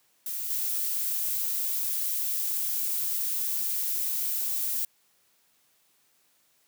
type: noise with level steps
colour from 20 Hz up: violet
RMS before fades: -33 / -29 dBFS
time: 0.26-4.85 s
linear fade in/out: 2 ms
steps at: 0.5 s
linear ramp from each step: 5 ms
effects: white hiss -67 dBFS RMS until 6.67 s + high-pass 100 Hz 12 dB/octave